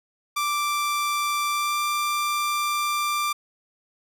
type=tone with pitch glide; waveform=sawtooth; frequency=1174.7 to 1182.9 Hz; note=D6 to D6; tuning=0 to +12 cents; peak=-19 dBFS; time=0.36-3.33 s; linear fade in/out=10 ms; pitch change=+12 cents; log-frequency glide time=1.49-1.81 s; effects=none